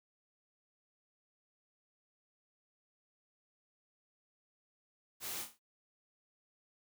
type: noise with echo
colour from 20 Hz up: white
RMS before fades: -42 dBFS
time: 5.2-5.46 s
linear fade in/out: 50 ms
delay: 27 ms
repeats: 5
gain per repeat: -6 dB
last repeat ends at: 5.595 s
effects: none